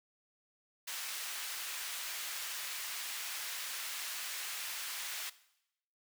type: high-pass noise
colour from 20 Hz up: pink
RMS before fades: -41 dBFS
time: 0.87-5.3 s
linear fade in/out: 10 ms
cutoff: 1700 Hz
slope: 12 dB/octave
effects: noise-tail reverb RT60 0.8 s tail -17 dB re dry